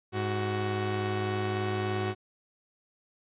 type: tone pair together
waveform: sawtooth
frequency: 103.83 / 372.2 Hz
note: G#2 / F#4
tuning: 0 / +10 cents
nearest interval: octave + minor seventh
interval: 2210 cents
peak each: -27 dBFS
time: 0.12-2.15 s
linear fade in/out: 50 ms
effects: resampled to 8000 Hz